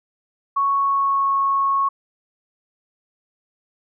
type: tone with pitch glide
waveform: sine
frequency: 1108.7 to 1099.8 Hz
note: C#6 to C#6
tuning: 0 to -14 cents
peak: -16 dBFS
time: 0.56-1.89 s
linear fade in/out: 10 ms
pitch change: -14 cents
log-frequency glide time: 0.75-1.31 s
effects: none